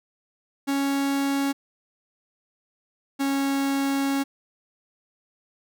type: tone pair in turn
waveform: 45% pulse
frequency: 277.2 / 275.4 Hz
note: C#4 / C#4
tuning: 0 / -11 cents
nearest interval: unison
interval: 11 cents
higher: first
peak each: -22 dBFS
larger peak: neither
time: 0.67-1.53 / 3.19-4.24 s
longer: second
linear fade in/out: 20 ms
effects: none